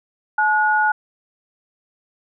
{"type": "tone pair together", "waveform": "sine", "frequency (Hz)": [857, 1450], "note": ["A5", "F#6"], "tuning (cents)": [-46, -35], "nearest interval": "major sixth", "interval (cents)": 911, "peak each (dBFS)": -17, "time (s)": [0.38, 0.92], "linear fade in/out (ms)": 5, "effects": []}